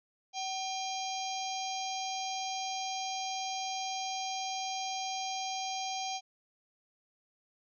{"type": "harmonic tone with a mistuned harmonic", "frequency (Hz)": 802, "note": "G5", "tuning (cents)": 39, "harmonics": [1, 3, 4, 5, 6, 7, 8], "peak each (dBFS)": [-36, -45, -43, -46, -45, -45, -44], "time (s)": [0.33, 6.21], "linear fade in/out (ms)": 50, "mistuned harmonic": 1, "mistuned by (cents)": -86, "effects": []}